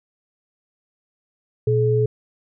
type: tone pair together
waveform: sine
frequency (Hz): 119.78 / 427.2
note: A#2 / G#4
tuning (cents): +47 / +49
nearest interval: octave + minor seventh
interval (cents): 2202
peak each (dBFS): -18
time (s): 1.67-2.06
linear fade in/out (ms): 5
effects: none